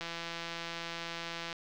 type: click train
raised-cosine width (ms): 0.2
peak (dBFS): -21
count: 256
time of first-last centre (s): 0.01-1.528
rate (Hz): 168
effects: low-pass 5000 Hz 12 dB/octave + 9-bit